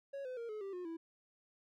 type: tone with pitch steps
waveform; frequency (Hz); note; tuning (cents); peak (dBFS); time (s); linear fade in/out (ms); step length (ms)
triangle; 554.4 / 508.4 / 466.2 / 427.5 / 392 / 359.5 / 329.6; C#5 / C5 / A#4 / A4 / G4 / F#4 / E4; 0 / -50 / 0 / -50 / 0 / -50 / 0; -39; 0.13-0.97; 10; 120
effects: none